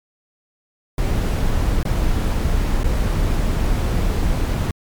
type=noise with dropouts; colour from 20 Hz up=brown; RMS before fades=-18 dBFS; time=0.98-4.71 s; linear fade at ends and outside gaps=2 ms; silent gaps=1.83-1.852 / 2.834-2.842 s; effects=MP3 96 kbps